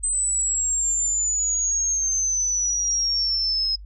sine exponential sweep, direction down, 8180 to 5110 Hz, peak -20 dBFS, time 0.03-3.76 s, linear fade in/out 10 ms, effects noise-tail reverb RT60 0.1 s tail -25 dB re dry + added 50 Hz sine -37 dBFS peak until 3.85 s

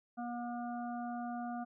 harmonic tone, 239.9 Hz, A#3, 50 cents sharp, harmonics 1 / 3 / 5 / 6, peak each -40 / -41 / -51 / -52 dBFS, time 0.17-1.65 s, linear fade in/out 20 ms, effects none

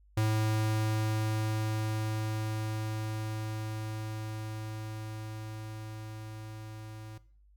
square tone with level ramp, 108.8 Hz, A2, 19 cents flat, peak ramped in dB -26 to -43 dBFS, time 0.17-7.18 s, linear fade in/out 5 ms, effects noise-tail reverb RT60 0.5 s tail -18 dB re dry + added 50 Hz sine -58 dBFS peak until 7.56 s

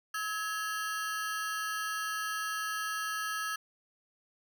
40% pulse ring-modulated tone, 1480 Hz, F#6, in tune, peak -29 dBFS, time 0.14-3.56 s, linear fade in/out 5 ms, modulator 191 Hz, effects none

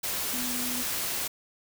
sine tone in noise, 246.9 Hz, B3, in tune, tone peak -35 dBFS, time 0.33-0.83 s, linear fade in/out 10 ms, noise white, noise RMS -31 dBFS, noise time 0.03-1.28 s, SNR -7 dB, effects none

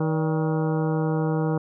harmonic tone with a mistuned harmonic, 158.1 Hz, D#3, 28 cents sharp, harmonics 1 / 2 / 3 / 4 / 5 / 6 / 7 / 8 / 9, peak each -23 / -28 / -28 / -36 / -35 / -38 / -41 / -42 / -42 dBFS, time 0-1.58 s, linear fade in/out 5 ms, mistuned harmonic 4, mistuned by -130 cents, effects none

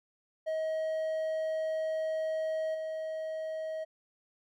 triangle tone with level steps, 634 Hz, D#5, 32 cents sharp, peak -28 / -32 dBFS, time 0.46-3.85 s, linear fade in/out 20 ms, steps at 2.74 s, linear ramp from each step 10 ms, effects none

